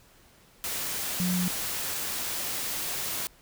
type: tone in noise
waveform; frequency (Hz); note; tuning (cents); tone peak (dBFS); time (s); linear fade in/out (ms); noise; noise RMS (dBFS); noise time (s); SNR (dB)
sine; 179.8; F#3; -49; -25; 1.2-1.48; 0; white; -32; 0.64-3.27; +4
effects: pink hiss -58 dBFS RMS until 3.41 s